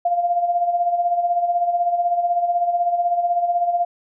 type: tone with tremolo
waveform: sine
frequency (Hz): 698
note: F5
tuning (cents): -1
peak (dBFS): -14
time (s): 0.05-3.85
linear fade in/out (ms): 5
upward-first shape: sine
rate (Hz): 16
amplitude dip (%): 60
effects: none